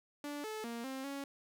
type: tone with pitch steps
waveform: sawtooth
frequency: 290.9 / 433.4 / 233.7 / 265.2 / 278.2 Hz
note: D4 / A4 / A#3 / C4 / C#4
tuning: -16 / -26 / +5 / +23 / +6 cents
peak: -36 dBFS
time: 0.24-1.24 s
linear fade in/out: 2 ms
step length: 200 ms
effects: none